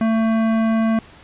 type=tone with hard clipping; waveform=sine; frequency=223.6 Hz; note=A3; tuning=28 cents sharp; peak=-17 dBFS; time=0.01-0.99 s; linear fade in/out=2 ms; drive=15 dB; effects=pink hiss -45 dBFS RMS until 1.23 s + resampled to 8000 Hz